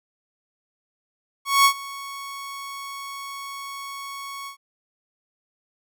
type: tone with ADSR envelope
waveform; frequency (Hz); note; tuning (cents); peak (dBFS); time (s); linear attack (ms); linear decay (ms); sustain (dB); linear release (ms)
sawtooth; 1108.7; C#6; 0; -8; 1.45-4.57; 200; 81; -21; 100
effects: none